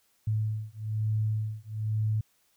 sine beating tone pair, 107.7 / 108.8 Hz, A2 / A2, -37 / -19 cents, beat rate 1.1 Hz, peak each -30 dBFS, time 0.27-2.21 s, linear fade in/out 5 ms, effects white hiss -69 dBFS RMS until 2.56 s

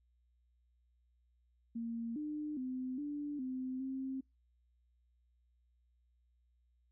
sine tone with pitch steps, 231.1 / 300.7 / 256.6 / 291.9 / 258 / 265.1 Hz, A#3 / D4 / C4 / D4 / C4 / C4, -15 / +41 / -34 / -10 / -24 / +23 cents, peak -37 dBFS, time 1.75-4.21 s, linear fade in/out 10 ms, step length 410 ms, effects noise-tail reverb RT60 0.2 s tail -26 dB re dry + added 60 Hz sine -70 dBFS peak until 6.91 s

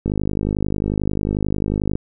click train, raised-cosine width 3 ms, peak -8 dBFS, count 98, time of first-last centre 0.06-1.955 s, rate 51.2 Hz, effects none

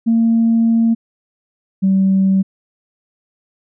sine tone pair in turn, 228.4 / 192.06 Hz, A#3 / G3, -35 / -35 cents, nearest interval minor third, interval 300 cents, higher first, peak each -9 / -9 dBFS, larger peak neither, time 0.06-0.95 / 1.82-2.43 s, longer first, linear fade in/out 20 ms, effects tanh soft clip ceiling -6 dBFS

